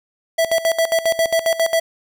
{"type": "tone with tremolo", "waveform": "square", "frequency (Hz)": 658, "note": "E5", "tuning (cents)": -3, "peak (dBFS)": -14, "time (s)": [0.38, 1.8], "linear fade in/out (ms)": 10, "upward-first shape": "square", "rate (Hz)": 7.4, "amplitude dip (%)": 80, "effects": []}